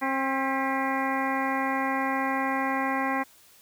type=harmonic tone with a mistuned harmonic; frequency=267.2 Hz; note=C4; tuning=36 cents sharp; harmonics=1 / 2 / 3 / 4 / 5 / 6 / 7 / 8 / 9; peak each=-30 / -35 / -30 / -31 / -41 / -36 / -33 / -40 / -41 dBFS; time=0.01-3.24 s; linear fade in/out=20 ms; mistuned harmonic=7; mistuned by=+75 cents; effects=white hiss -56 dBFS RMS until 3.61 s